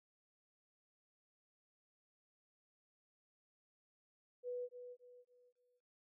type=tone with echo; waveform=sine; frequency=492.6 Hz; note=B4; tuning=5 cents flat; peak=-40 dBFS; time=4.43-4.69 s; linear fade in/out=50 ms; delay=280 ms; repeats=4; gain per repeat=-9 dB; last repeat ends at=5.81 s; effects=none